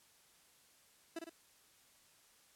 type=tone with echo; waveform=30% pulse; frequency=331.2 Hz; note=E4; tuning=8 cents sharp; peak=-37 dBFS; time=1.16-1.19 s; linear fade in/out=5 ms; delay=53 ms; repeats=2; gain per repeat=-4 dB; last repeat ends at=1.296 s; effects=white hiss -67 dBFS RMS until 2.55 s + low-pass 12000 Hz 12 dB/octave